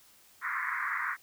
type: band-pass noise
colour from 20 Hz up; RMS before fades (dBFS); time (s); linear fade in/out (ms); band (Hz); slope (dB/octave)
white; -33; 0.41-1.17; 50; 1000 to 2100; 96
effects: white hiss -60 dBFS RMS until 1.22 s